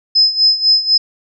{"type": "tone with tremolo", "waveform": "sine", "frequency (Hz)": 5100, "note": "D#8", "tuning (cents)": 42, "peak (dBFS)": -6, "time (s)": [0.15, 0.98], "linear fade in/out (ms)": 10, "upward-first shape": "sine", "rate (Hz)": 4, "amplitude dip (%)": 80, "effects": []}